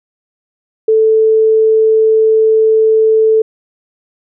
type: tone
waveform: sine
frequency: 440 Hz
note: A4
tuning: in tune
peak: -6 dBFS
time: 0.88-3.42 s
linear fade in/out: 5 ms
effects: none